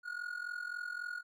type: tone with amplitude modulation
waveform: triangle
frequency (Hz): 1442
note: F#6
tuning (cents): -45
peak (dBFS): -33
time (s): 0.03-1.23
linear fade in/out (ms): 50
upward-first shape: sine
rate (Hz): 43.7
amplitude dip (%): 80
effects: none